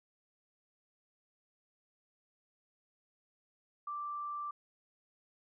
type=tone; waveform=sine; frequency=1174.7 Hz; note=D6; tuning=in tune; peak=-37 dBFS; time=3.87-4.51 s; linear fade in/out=5 ms; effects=none